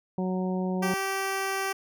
harmonic tone, 185 Hz, F#3, in tune, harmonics 1 / 2 / 3 / 4 / 5, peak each -27 / -33 / -37 / -39 / -41 dBFS, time 0.18-0.94 s, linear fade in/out 2 ms
10% pulse tone, 387.9 Hz, G4, 18 cents flat, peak -19 dBFS, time 0.82-1.73 s, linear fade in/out 10 ms
effects none

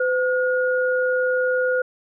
sine tone pair together, 508 / 1436.8 Hz, B4 / F6, +49 / +49 cents, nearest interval octave + tritone, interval 1800 cents, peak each -19 / -23 dBFS, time 0-1.82 s, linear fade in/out 5 ms, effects none

